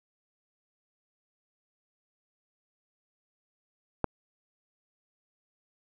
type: click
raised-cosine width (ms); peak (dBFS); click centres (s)
1; -11; 4.043
effects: none